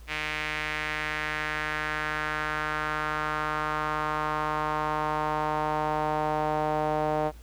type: tone with band-pass filter sweep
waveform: sawtooth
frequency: 153 Hz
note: D#3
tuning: 29 cents flat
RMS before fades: -29 dBFS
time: 0.07-7.32 s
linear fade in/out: 50 ms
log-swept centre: 2300 to 680 Hz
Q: 2.4
effects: added 57 Hz sine -44 dBFS peak until 7.42 s + pink hiss -57 dBFS RMS until 7.42 s